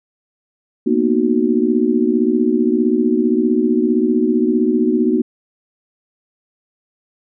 sine chord, B major seventh, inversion third, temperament just, 231.5 / 246.9 / 308.7 / 370.4 Hz, A#3 / B3 / D#4 / F#4, -12 / 0 / -14 / +2 cents, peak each -18 dBFS, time 0.86-5.22 s, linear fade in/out 10 ms, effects none

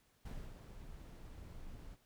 brown noise with ADSR envelope, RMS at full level -44 dBFS, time 0.25-1.97 s, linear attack 7 ms, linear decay 270 ms, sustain -7 dB, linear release 39 ms, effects pink hiss -73 dBFS RMS until 2.05 s

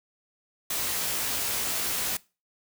white noise with comb filter, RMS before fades -29 dBFS, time 0.7-2.17 s, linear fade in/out 5 ms, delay 17 ms, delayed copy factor +0.6, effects noise-tail reverb RT60 0.3 s tail -22 dB re dry

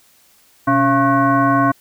sine tone with frequency modulation, 685 Hz, F5, 34 cents flat, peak -11 dBFS, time 0.67-1.72 s, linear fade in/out 10 ms, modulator 406 Hz, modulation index 1.7, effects white hiss -53 dBFS RMS until 1.8 s

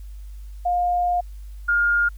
sine tone pair in turn, 709 / 1415.4 Hz, F5 / F6, +26 / +23 cents, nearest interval octave, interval 1197 cents, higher second, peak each -18 / -16 dBFS, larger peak second, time 0.65-1.21 / 1.68-2.09 s, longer first, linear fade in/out 10 ms, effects added 50 Hz sine -34 dBFS peak until 2.17 s + white hiss -59 dBFS RMS until 2.17 s

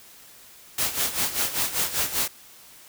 white noise with tremolo, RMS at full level -23 dBFS, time 0.78-2.28 s, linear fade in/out 5 ms, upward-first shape sine, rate 5.1 Hz, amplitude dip 75%, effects white hiss -49 dBFS RMS until 2.88 s

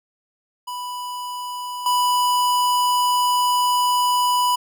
square tone with level steps, 988 Hz, B5, in tune, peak -28 / -17 dBFS, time 0.67-4.56 s, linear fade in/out 10 ms, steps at 1.86 s, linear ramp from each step 2 ms, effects none

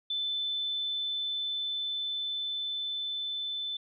sine tone with level ramp, 3520 Hz, A7, in tune, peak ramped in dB -29 to -32 dBFS, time 0.1-3.77 s, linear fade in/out 5 ms, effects none

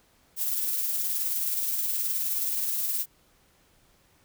violet noise with tremolo, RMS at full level -27 dBFS, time 0.36-3.06 s, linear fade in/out 50 ms, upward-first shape sine, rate 19 Hz, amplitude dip 30%, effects pink hiss -63 dBFS RMS until 4.24 s

